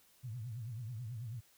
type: tone with vibrato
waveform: sine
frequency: 116.5 Hz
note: A#2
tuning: 1 cent flat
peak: -40 dBFS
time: 0.23-1.41 s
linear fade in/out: 20 ms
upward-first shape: triangle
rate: 9.2 Hz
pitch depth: 210 cents each way
effects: white hiss -67 dBFS RMS until 1.57 s